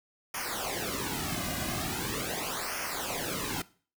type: noise with flanger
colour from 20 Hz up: pink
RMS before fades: -34 dBFS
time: 0.34-3.62 s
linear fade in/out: 5 ms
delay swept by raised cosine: 0.25 to 2.25 ms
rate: 0.41 Hz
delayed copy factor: -0.85
effects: noise-tail reverb RT60 0.4 s tail -19 dB re dry